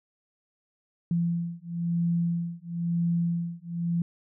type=beating tone pair; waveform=sine; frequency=169.9 / 170.9 Hz; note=F3 / F3; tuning=-47 / -37 cents; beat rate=1 Hz; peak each=-28 dBFS; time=1.11-4.02 s; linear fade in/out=2 ms; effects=none